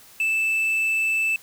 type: tone with quantisation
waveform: triangle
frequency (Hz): 2637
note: E7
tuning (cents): 0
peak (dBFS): -18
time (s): 0.2-1.36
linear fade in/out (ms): 2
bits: 8
effects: white hiss -49 dBFS RMS until 1.42 s